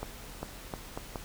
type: accelerating click train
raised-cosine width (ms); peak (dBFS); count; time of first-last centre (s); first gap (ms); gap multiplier
1; -21; 5; 0.03-1.158; 400; 0.77
effects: added 40 Hz sine -48 dBFS peak until 1.24 s + pink hiss -47 dBFS RMS until 1.24 s